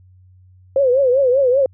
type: tone with vibrato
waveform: sine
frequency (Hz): 523.3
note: C5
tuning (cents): 0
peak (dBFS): -11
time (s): 0.76-1.66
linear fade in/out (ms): 2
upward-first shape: triangle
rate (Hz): 5.1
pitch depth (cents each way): 150
effects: added 92 Hz sine -45 dBFS peak until 1.73 s